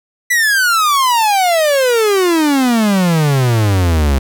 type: exponential sweep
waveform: 45% pulse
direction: down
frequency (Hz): 1996 to 65.41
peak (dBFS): -10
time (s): 0.3-4.19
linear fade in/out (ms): 10
effects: none